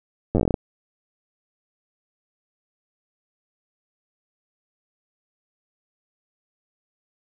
slowing click train, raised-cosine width 2 ms, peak -7 dBFS, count 11, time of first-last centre 0.35-0.542 s, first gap 9 ms, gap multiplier 1.16, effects none

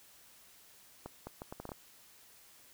accelerating click train, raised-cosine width 1 ms, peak -28 dBFS, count 8, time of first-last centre 1.06-1.718 s, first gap 210 ms, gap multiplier 0.71, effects white hiss -60 dBFS RMS until 2.73 s

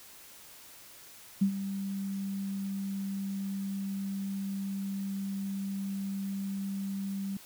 sine tone with ADSR envelope, 196 Hz, G3, in tune, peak -20 dBFS, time 1.41-7.37 s, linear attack 11 ms, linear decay 87 ms, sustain -12 dB, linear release 3 ms, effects white hiss -52 dBFS RMS until 7.45 s

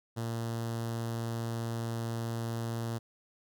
sawtooth tone with notch filter, 115.4 Hz, A#2, 17 cents flat, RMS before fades -35 dBFS, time 0.16-2.99 s, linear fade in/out 20 ms, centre 2300 Hz, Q 1.6, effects none

